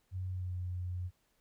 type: tone with pitch glide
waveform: sine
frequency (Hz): 92.5 to 90.13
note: F#2 to F#2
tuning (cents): 0 to -45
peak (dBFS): -35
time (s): 0.11-1.11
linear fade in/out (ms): 50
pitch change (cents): -45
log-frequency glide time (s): 0.3-0.53
effects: pink hiss -75 dBFS RMS until 1.4 s